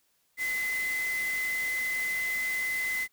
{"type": "tone in noise", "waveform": "sine", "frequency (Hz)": 2035, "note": "C7", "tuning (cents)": -49, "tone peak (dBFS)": -28, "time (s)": [0.37, 3.08], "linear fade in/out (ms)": 50, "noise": "white", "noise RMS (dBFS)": -40, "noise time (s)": [0.37, 3.08], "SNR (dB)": 9, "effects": ["white hiss -71 dBFS RMS until 3.12 s"]}